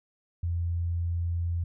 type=tone; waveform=sine; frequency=85.5 Hz; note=F2; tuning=36 cents flat; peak=-26 dBFS; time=0.43-1.64 s; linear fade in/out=5 ms; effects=none